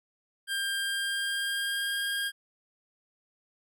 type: tone with pitch glide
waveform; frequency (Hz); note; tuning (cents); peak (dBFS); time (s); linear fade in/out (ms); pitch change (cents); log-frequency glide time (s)
25% pulse; 1595 to 1616.3; G6 to G#6; +30 to -47; -25; 0.47-2.32; 50; +23; 0.75-2.05
effects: none